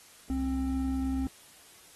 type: tone pair together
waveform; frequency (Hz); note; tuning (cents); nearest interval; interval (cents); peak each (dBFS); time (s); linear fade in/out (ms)
triangle; 66.2 / 264.8; C2 / C4; +21 / +21; 2 octaves; 2400; -31 / -27; 0.3-1.27; 0
effects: white hiss -55 dBFS RMS until 1.95 s + AAC 32 kbps